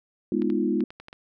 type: chord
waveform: sine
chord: F half-diminished seventh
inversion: first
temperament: equal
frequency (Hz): 207.7 / 246.9 / 311.1 / 349.2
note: Ab3 / Cb4 / Eb4 / F4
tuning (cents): 0 / 0 / 0 / 0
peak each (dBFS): -27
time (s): 0.32-0.84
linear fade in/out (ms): 2
type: clicks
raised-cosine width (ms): 0.3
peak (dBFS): -26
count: 7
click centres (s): 0.42 / 0.501 / 0.806 / 0.905 / 1 / 1.084 / 1.129
effects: none